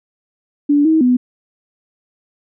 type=tone with pitch steps; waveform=sine; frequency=289.6 / 318.2 / 249.1 Hz; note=D4 / D#4 / B3; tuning=-24 / +39 / +15 cents; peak=-9 dBFS; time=0.69-1.17 s; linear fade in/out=10 ms; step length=160 ms; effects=none